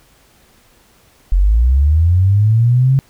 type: linear sweep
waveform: sine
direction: up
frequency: 42.66 to 136.9 Hz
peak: -8 dBFS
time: 1.32-2.99 s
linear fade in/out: 0 ms
effects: pink hiss -51 dBFS RMS until 3.09 s